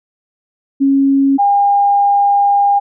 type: tone pair in turn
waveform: sine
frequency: 274.3 / 806.5 Hz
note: C#4 / G5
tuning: -18 / +49 cents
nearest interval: octave + perfect fifth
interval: 1867 cents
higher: second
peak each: -8 dBFS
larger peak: neither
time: 0.8-1.38 / 1.38-2.8 s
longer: second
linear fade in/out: 20 ms
effects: none